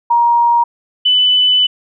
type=tone pair in turn; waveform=sine; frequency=944 / 2997 Hz; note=A#5 / F#7; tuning=+22 / +22 cents; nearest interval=octave + minor sixth; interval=2000 cents; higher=second; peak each=-8 dBFS; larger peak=neither; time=0.1-0.64 / 1.05-1.67 s; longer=second; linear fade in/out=10 ms; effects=none